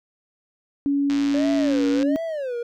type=tone; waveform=sine; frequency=281.8 Hz; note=C#4; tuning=29 cents sharp; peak=-18 dBFS; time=0.86-2.16 s; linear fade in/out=0 ms
type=click train; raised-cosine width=0.2 ms; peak=-16 dBFS; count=105; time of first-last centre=1.1-2.029 s; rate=112 Hz
type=tone with vibrato; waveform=triangle; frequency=560 Hz; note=C#5; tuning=18 cents sharp; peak=-23 dBFS; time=1.34-2.63 s; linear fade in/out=5 ms; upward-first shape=sine; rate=1.4 Hz; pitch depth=290 cents each way
effects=none